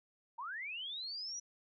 sine linear sweep, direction up, 880 to 5920 Hz, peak -40 dBFS, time 0.38-1.4 s, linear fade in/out 10 ms, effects none

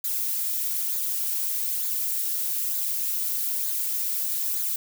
violet noise with flanger, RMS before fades -27 dBFS, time 0.04-4.76 s, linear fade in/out 2 ms, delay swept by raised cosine 0.35 to 4.35 ms, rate 1.1 Hz, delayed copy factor -0.5, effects none

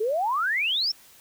sine exponential sweep, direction up, 409.9 to 5570 Hz, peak -22 dBFS, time 0-0.92 s, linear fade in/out 10 ms, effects white hiss -53 dBFS RMS until 1.2 s

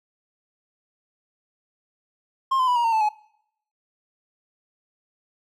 triangle tone with pitch steps, 1064 / 1024.2 / 985.9 / 949 / 913.5 / 879.3 / 846.5 Hz, C6 / C6 / B5 / A#5 / A#5 / A5 / G#5, +29 / -37 / -3 / +31 / -35 / -1 / +33 cents, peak -16 dBFS, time 2.51-3.091 s, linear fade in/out 10 ms, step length 83 ms, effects noise-tail reverb RT60 0.7 s tail -22 dB re dry

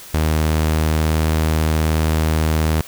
sawtooth tone with pitch glide, 78.2 to 78.74 Hz, D#2 to D#2, +9 to +21 cents, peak -11 dBFS, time 0.14-2.81 s, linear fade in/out 0 ms, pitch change +12 cents, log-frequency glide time 0.69-1.23 s, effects white hiss -38 dBFS RMS until 2.87 s

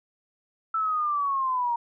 sine linear sweep, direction down, 1327 to 932.3 Hz, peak -23 dBFS, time 0.74-1.76 s, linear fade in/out 5 ms, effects none

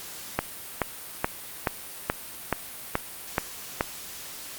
click train, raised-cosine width 0.5 ms, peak -7 dBFS, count 9, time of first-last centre 0.39-3.809 s, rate 2.34 Hz, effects white hiss -40 dBFS RMS until 4.58 s + Opus 48 kbps

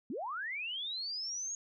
sine linear sweep, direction up, 196 to 6680 Hz, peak -36 dBFS, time 0.1-1.55 s, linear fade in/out 2 ms, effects none

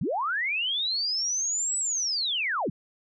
sine linear two-way sweep, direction up then down, 110 to 7970 to 110 Hz, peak -25 dBFS, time 0.01-2.7 s, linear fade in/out 5 ms, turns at 1.78 s, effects none

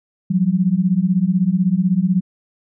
sine beating tone pair, 174.61 / 190.61 Hz, F3 / G3, 0 / -48 cents, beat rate 16 Hz, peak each -17 / -16 dBFS, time 0.3-2.21 s, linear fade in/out 10 ms, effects none

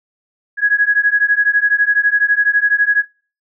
sine beating tone pair, 1660 / 1672 Hz, G#6 / G#6, -1 / +11 cents, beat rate 12 Hz, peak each -14 dBFS, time 0.57-3.05 s, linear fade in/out 50 ms, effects noise-tail reverb RT60 0.4 s tail -24 dB re dry

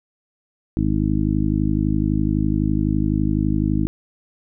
harmonic tone, 51.91 Hz, G#1, in tune, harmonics 1 / 2 / 3 / 4 / 5 / 6, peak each -24 / -24 / -24 / -24 / -24 / -24 dBFS, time 0.77-3.87 s, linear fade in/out 0 ms, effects none

